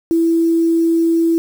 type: tone with quantisation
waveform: sine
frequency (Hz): 331.6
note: E4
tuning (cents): +10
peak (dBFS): -11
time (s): 0.11-1.38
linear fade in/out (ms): 0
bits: 6
effects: none